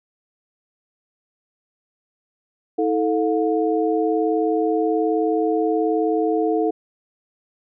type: tone cluster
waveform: sine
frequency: 320.7 / 439.5 / 715 Hz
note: E4 / A4 / F5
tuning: -48 / -2 / +41 cents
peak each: -21 / -20 / -25 dBFS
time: 2.78-6.71 s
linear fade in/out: 10 ms
effects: none